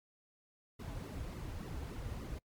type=noise with flanger; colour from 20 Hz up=brown; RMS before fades=-43 dBFS; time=0.79-2.39 s; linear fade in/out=10 ms; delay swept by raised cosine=1.2 to 5.6 ms; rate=3.5 Hz; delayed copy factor=-0.8; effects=noise-tail reverb RT60 0.1 s tail -26 dB re dry + MP3 96 kbps